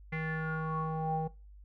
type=tone with low-pass filter sweep; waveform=square; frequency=158.8 Hz; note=D#3; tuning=36 cents sharp; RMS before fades=-34 dBFS; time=0.12-1.28 s; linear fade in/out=10 ms; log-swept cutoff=2100 to 690 Hz; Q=8.3; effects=noise-tail reverb RT60 0.3 s tail -20 dB re dry + added 50 Hz sine -50 dBFS peak until 1.64 s